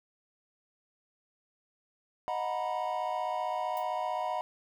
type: chord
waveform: triangle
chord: B major seventh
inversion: first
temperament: equal with one note detuned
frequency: 622.3 / 730.2 / 932.3 / 987.8 Hz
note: D#5 / F#5 / A#5 / B5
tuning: 0 / -23 / 0 / 0 cents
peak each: -35 / -32 / -36 / -35 dBFS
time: 2.28-4.41 s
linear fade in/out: 0 ms
type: noise with exponential decay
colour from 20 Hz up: violet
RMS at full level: -42 dBFS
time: 3.77-3.87 s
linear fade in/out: 0 ms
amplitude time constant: 21 ms
effects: none